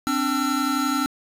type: tone cluster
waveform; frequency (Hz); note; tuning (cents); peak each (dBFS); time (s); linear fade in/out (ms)
square; 261 / 292.5 / 1345; C4 / D4 / E6; -4 / -7 / +34; -26; 0.07-1.06; 0
effects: resampled to 32000 Hz + 8-bit